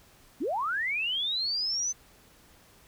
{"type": "linear sweep", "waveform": "sine", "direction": "up", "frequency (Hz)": [215.5, 6180], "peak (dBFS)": -27, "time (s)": [0.4, 1.93], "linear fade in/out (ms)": 20, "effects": ["pink hiss -58 dBFS RMS until 2.87 s"]}